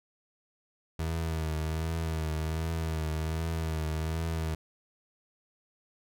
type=tone with vibrato; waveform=30% pulse; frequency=80 Hz; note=D#2; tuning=49 cents sharp; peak=-27 dBFS; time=0.99-4.55 s; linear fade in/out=5 ms; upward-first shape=triangle; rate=1.3 Hz; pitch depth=52 cents each way; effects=none